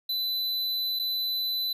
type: tone with dropouts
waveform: square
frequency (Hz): 4004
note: B7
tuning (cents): +23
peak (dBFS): -27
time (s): 0.09-1.73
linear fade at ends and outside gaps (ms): 5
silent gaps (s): 0.991-0.995
effects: none